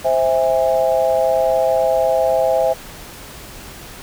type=chord; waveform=sine; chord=C augmented; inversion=none; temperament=just; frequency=523.3 / 654.1 / 817.6 Hz; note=C5 / E5 / G#5; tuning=0 / -14 / -27 cents; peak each=-17 / -16 / -21 dBFS; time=0.04-2.74 s; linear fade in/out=20 ms; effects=pink hiss -36 dBFS RMS until 4.02 s